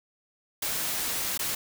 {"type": "noise with dropouts", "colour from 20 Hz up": "white", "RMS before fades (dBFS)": -30, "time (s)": [0.62, 1.55], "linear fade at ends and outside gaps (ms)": 5, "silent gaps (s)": [1.377, 1.392], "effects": []}